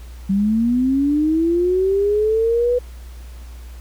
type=linear sweep; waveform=sine; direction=up; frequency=190.2 to 496.1 Hz; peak=-14 dBFS; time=0.29-2.79 s; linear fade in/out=10 ms; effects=added 60 Hz sine -33 dBFS peak until 3.8 s + pink hiss -48 dBFS RMS until 3.8 s